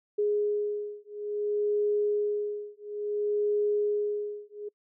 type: beating tone pair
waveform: sine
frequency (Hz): 415.3 / 415.88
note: G#4 / G#4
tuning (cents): 0 / +2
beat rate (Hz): 0.58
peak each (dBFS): -29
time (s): 0.18-4.69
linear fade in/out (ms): 10
effects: noise-tail reverb RT60 0.1 s tail -26 dB re dry